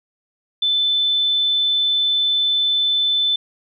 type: tone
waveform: sine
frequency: 3520 Hz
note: A7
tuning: in tune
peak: -15 dBFS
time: 0.62-3.36 s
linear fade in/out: 5 ms
effects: none